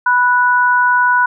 sine tone pair together, 987.8 / 1474.9 Hz, B5 / F#6, 0 / -6 cents, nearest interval perfect fifth, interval 694 cents, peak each -12 dBFS, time 0.06-1.26 s, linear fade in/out 5 ms, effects none

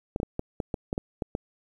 clicks, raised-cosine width 2 ms, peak -15 dBFS, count 10, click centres 0.161 / 0.201 / 0.231 / 0.394 / 0.602 / 0.742 / 0.929 / 0.979 / 1.222 / 1.351 s, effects 9-bit

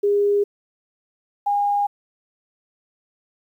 sine tone pair in turn, 407.2 / 814.4 Hz, G#4 / G#5, -34 / -34 cents, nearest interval octave, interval 1200 cents, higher second, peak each -15 / -17 dBFS, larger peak first, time 0.03-0.44 / 1.46-1.87 s, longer neither, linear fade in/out 10 ms, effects 9-bit

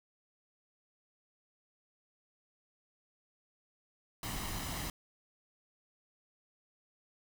pink noise with comb filter, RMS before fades -39 dBFS, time 4.23-4.9 s, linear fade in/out 2 ms, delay 1 ms, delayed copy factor +0.5, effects none

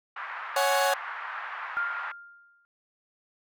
white band-pass noise, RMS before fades -37 dBFS, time 0.16-2.12 s, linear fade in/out 5 ms, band 930 to 1700 Hz, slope 24 dB/octave
30% pulse chord, C# suspended fourth, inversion none, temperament equal with one note detuned, 554.4 / 740 / 836.9 Hz, C#5 / F#5 / G#5, 0 / 0 / +13 cents, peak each -23 / -25 / -25 dBFS, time 0.56-0.94 s, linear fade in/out 5 ms
sine tone with exponential decay, 1400 Hz, F6, 4 cents sharp, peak -24 dBFS, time 1.77-2.65 s, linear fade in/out 0 ms, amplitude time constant 190 ms
effects none

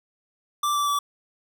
square tone with pitch steps, 1174 / 1163.2 / 1152.5 Hz, D6 / D6 / D6, -1 / -17 / -33 cents, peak -22 dBFS, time 0.63-0.99 s, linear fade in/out 5 ms, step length 120 ms, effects none

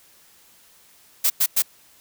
blue noise bursts, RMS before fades -18 dBFS, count 3, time 1.24-1.623 s, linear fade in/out 10 ms, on 61 ms, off 100 ms, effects white hiss -54 dBFS RMS until 2 s

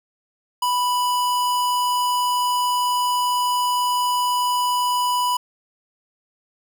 square tone, 987.8 Hz, B5, in tune, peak -19 dBFS, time 0.62-5.37 s, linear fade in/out 5 ms, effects none

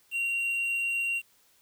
triangle tone with quantisation, 2756 Hz, F7, 24 cents flat, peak -25 dBFS, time 0.11-1.22 s, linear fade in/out 50 ms, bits 8, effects white hiss -64 dBFS RMS until 1.61 s

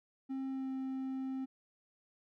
triangle tone with pitch glide, 266.6 to 264.1 Hz, C4 to C4, +33 to +16 cents, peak -34 dBFS, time 0.29-1.46 s, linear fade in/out 20 ms, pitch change -17 cents, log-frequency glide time 0.49-0.7 s, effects none

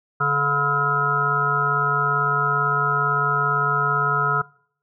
harmonic tone with a mistuned harmonic, 143.2 Hz, D3, 43 cents flat, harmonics 1 / 3 / 5 / 7 / 9 / 10, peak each -26 / -30 / -32 / -28 / -21 / -23 dBFS, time 0.2-4.42 s, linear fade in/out 10 ms, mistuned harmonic 10, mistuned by -31 cents, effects noise-tail reverb RT60 0.6 s tail -23 dB re dry

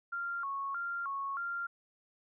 sine tone with vibrato, 1238 Hz, D#6, 9 cents flat, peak -34 dBFS, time 0.12-1.67 s, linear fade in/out 10 ms, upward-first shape square, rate 1.6 Hz, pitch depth 200 cents each way, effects none

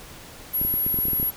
sine tone, 11570 Hz, F#9, 40 cents flat, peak -21 dBFS, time 0.53-1.31 s, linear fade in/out 20 ms
clicks, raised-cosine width 3 ms, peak -19 dBFS, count 11, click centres 0.615 / 0.65 / 0.74 / 0.865 / 0.943 / 0.988 / 1.054 / 1.084 / 1.133 / 1.199 / 1.229 s
effects pink hiss -43 dBFS RMS until 1.36 s

